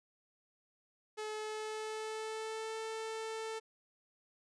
sawtooth tone with pitch glide, 429.4 to 443.5 Hz, A4 to A4, -42 to +14 cents, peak -35 dBFS, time 1.17-3.6 s, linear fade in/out 20 ms, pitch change +56 cents, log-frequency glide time 1.33-2.79 s, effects resampled to 22050 Hz

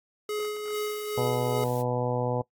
square tone with tremolo, 421.3 Hz, G#4, 25 cents sharp, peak -28 dBFS, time 0.29-1.64 s, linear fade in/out 2 ms, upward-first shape sine, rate 2.4 Hz, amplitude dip 45%
blue noise, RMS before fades -45 dBFS, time 0.73-1.83 s, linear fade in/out 20 ms
harmonic tone, 123.47 Hz, B2, in tune, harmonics 1 / 2 / 3 / 4 / 5 / 6 / 7 / 8, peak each -30 / -35 / -37 / -29 / -35 / -37 / -35 / -40 dBFS, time 1.17-2.42 s, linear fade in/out 10 ms
effects noise-tail reverb RT60 0.1 s tail -20 dB re dry + AAC 64 kbps

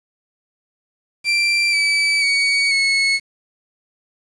30% pulse tone with pitch steps, 2358 / 2301 / 2246 / 2192 Hz, D7 / D7 / C#7 / C#7, +6 / -36 / +22 / -20 cents, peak -12 dBFS, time 1.24-3.2 s, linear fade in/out 50 ms, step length 490 ms, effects resampled to 22050 Hz + 7-bit

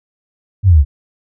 sine exponential sweep, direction down, 104.3 to 65.2 Hz, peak -4 dBFS, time 0.63-0.85 s, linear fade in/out 50 ms, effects none

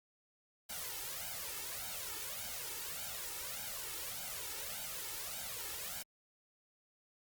white noise with flanger, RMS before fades -43 dBFS, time 0.69-6.03 s, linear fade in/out 10 ms, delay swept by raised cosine 1.3 to 2.3 ms, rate 1.7 Hz, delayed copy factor +0.95, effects Opus 48 kbps

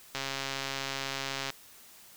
click train, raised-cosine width 0.2 ms, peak -16 dBFS, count 185, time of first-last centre 0.15-1.503 s, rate 136 Hz, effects white hiss -54 dBFS RMS until 2.16 s

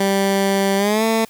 15% pulse tone with pitch glide, 196 to 223.8 Hz, G3 to A3, 0 to +30 cents, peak -9 dBFS, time 0-1.25 s, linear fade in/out 5 ms, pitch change +230 cents, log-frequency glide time 0.77-1.04 s, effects white hiss -48 dBFS RMS until 1.29 s

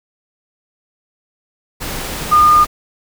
sine tone in noise, 1216 Hz, D#6, 40 cents flat, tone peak -6 dBFS, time 2.31-2.65 s, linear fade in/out 20 ms, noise pink, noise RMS -24 dBFS, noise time 1.8-2.67 s, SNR +15 dB, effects none

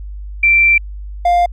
sine / triangle tone pair in turn, 2349 / 701.4 Hz, D7 / F5, 0 / +7 cents, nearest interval octave + major sixth, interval 2093 cents, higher first, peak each -7 dBFS, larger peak neither, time 0.43-0.78 / 1.25-1.46 s, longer first, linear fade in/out 5 ms, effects added 50 Hz sine -25 dBFS peak until 1.52 s

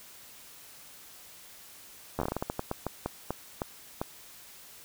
slowing click train, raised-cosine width 1 ms, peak -16 dBFS, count 17, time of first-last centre 2.19-4.015 s, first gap 11 ms, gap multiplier 1.27, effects white hiss -51 dBFS RMS until 4.84 s

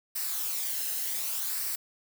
blue noise with flanger, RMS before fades -32 dBFS, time 0.15-1.76 s, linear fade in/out 10 ms, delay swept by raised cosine 0.29 to 0.88 ms, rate 0.67 Hz, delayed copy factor -0.5, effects none

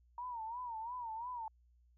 sine tone with vibrato, 938 Hz, A#5, 11 cents sharp, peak -40 dBFS, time 0.18-1.48 s, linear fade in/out 2 ms, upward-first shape sine, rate 2.9 Hz, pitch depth 120 cents each way, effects added 60 Hz sine -65 dBFS peak until 1.97 s

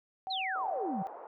sine tone with pitch glide, 760 to 772.4 Hz, F#5 to G5, +46 to -26 cents, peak -35 dBFS, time 0.27-1.07 s, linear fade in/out 0 ms, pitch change +28 cents, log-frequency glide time 0.65-0.9 s
sine exponential sweep, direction down, 4347 to 167.2 Hz, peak -33 dBFS, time 0.3-1.03 s, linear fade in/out 10 ms
pink band-pass noise, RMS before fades -46 dBFS, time 0.55-1.27 s, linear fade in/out 2 ms, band 530 to 930 Hz, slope 24 dB/octave
effects none

